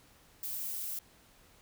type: noise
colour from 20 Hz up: violet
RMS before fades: -38 dBFS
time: 0.43-0.99 s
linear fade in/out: 2 ms
effects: pink hiss -62 dBFS RMS until 1.61 s